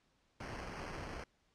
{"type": "noise with sample-and-hold", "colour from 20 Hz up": "pink", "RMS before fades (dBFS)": -45, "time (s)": [0.4, 1.24], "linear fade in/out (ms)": 5, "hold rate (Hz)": 3675, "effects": ["pink hiss -75 dBFS RMS until 1.54 s", "low-pass 6000 Hz 12 dB/octave"]}